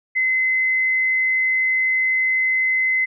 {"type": "tone", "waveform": "sine", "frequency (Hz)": 2048, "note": "C7", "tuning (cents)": -38, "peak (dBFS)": -16, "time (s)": [0.15, 3.06], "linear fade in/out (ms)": 20, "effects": []}